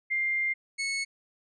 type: tone pair in turn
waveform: sine / sawtooth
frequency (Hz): 2100 / 2199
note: C7 / C#7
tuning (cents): +6 / -14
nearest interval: minor second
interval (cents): 80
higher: second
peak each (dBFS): -25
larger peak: neither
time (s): 0.1-0.54 / 0.78-1.05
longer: first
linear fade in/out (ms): 20
effects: resampled to 22050 Hz